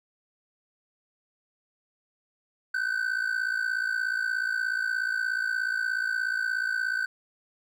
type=ring-modulated tone; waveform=triangle; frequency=1523 Hz; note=F#6; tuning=50 cents sharp; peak=-21 dBFS; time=2.74-7.06 s; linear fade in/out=5 ms; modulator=28.4 Hz; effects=none